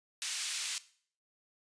white band-pass noise, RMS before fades -37 dBFS, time 0.22-0.78 s, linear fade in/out 0 ms, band 2200 to 7700 Hz, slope 12 dB/octave, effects noise-tail reverb RT60 0.5 s tail -17 dB re dry + resampled to 22050 Hz

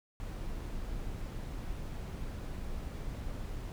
brown noise, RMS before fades -39 dBFS, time 0.2-3.72 s, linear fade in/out 0 ms, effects none

